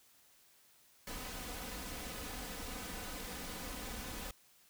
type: noise with comb filter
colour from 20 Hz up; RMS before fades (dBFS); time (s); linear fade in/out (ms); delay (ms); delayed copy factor
pink; -44; 1.07-4.31; 2; 4; +0.6
effects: white hiss -66 dBFS RMS until 4.69 s